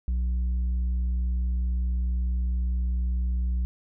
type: tone with tanh clipping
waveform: sine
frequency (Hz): 61.1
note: B1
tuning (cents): -18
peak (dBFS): -24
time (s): 0.08-3.65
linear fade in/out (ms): 0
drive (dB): 4
effects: none